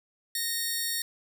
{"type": "tone pair together", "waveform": "10% pulse", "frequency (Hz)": [1854, 4410], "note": ["A#6", "C#8"], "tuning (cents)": [-10, -10], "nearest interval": "octave + minor third", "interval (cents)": 1500, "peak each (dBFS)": [-22, -25], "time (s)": [0.35, 1.02], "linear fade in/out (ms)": 2, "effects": []}